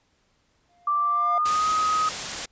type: tone with exponential growth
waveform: triangle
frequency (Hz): 701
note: F5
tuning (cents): +6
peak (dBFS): -22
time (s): 0.69-1.38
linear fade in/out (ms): 2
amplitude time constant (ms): 150
type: tone with pitch glide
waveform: sine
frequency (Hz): 1174.7 to 1259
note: D6 to D#6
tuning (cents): 0 to +20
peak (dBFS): -20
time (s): 0.87-2.09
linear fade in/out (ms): 5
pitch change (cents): +120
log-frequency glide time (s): 1.12-1.68
type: noise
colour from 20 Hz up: white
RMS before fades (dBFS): -30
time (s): 1.45-2.46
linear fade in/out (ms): 10
effects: pink hiss -67 dBFS RMS until 2.51 s + resampled to 16000 Hz